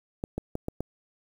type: clicks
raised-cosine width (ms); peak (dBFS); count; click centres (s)
2; -17; 5; 0.239 / 0.38 / 0.554 / 0.684 / 0.806
effects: 8-bit